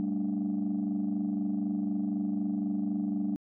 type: chord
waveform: sine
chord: G suspended second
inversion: none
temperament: equal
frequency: 196 / 220 / 293.7 Hz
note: G3 / A3 / D4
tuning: 0 / 0 / 0 cents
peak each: -30 / -32 / -31 dBFS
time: 0-3.36 s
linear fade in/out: 0 ms
effects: tanh soft clip ceiling -23 dBFS